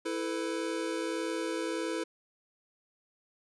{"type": "chord", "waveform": "square", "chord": "E suspended fourth", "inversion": "none", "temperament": "equal with one note detuned", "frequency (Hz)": [329.6, 440, 501.6], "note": ["E4", "A4", "B4"], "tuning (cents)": [0, 0, 27], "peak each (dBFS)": [-35, -38, -38], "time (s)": [0.05, 2.04], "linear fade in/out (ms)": 10, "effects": ["resampled to 24000 Hz"]}